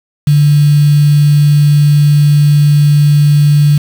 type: tone with quantisation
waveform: sine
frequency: 146.7 Hz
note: D3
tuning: 2 cents flat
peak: -4 dBFS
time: 0.27-3.78 s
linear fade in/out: 5 ms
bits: 4
effects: none